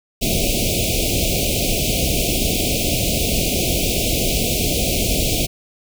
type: band-stop noise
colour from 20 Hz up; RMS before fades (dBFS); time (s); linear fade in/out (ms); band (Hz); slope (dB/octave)
pink; -19; 0.21-5.47; 20; 720 to 2300; 96
effects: none